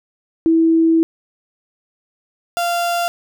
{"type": "tone pair in turn", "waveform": ["sine", "35% pulse"], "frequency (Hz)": [326.7, 692.3], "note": ["E4", "F5"], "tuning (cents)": [-15, -15], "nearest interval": "octave + minor second", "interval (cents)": 1300, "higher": "second", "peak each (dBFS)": [-10, -15], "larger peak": "first", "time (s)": [[0.46, 1.03], [2.57, 3.08]], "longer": "first", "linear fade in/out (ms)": 0, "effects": []}